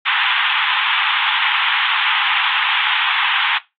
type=band-pass noise; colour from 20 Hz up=white; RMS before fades=-17 dBFS; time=0.05-3.59 s; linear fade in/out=20 ms; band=820 to 3500 Hz; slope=96 dB/octave; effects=noise-tail reverb RT60 0.2 s tail -17 dB re dry + AAC 48 kbps